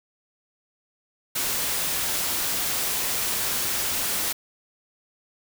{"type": "noise", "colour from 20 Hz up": "white", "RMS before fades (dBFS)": -26, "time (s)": [1.35, 4.33], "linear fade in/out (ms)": 10, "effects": []}